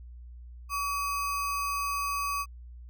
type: tone with sample-and-hold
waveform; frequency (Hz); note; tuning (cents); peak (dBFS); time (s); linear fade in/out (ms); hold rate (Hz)
sine; 1139; C#6; +47; -28; 0.69-2.46; 50; 3675
effects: added 60 Hz sine -43 dBFS peak until 2.89 s